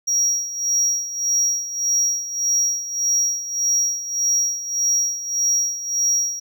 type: tone with tremolo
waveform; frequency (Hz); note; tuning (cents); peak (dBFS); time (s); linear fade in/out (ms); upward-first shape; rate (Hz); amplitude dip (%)
triangle; 5670; F8; +25; -14; 0.07-6.4; 10; sine; 1.7; 75
effects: none